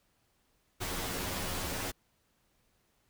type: noise with comb filter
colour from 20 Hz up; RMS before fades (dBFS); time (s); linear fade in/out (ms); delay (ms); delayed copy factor
pink; -36; 0.8-1.92; 20; 11; +0.75
effects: pink hiss -73 dBFS RMS until 3.09 s